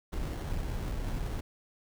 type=noise with sample-and-hold; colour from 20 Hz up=brown; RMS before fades=-34 dBFS; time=0.12-1.41 s; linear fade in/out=10 ms; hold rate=2450 Hz; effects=none